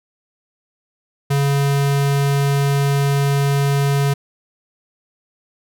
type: tone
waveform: square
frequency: 140.4 Hz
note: C#3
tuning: 22 cents sharp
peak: -15 dBFS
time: 1.3-4.14 s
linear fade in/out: 10 ms
effects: none